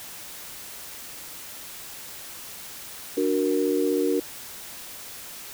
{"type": "chord", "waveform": "sine", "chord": "D augmented", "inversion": "none", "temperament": "equal", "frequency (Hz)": [293.7, 370, 466.2], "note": ["D4", "F#4", "A#4"], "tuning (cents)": [0, 0, 0], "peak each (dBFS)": -25, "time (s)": [3.17, 4.2], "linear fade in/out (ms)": 5, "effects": ["white hiss -40 dBFS RMS until 5.53 s"]}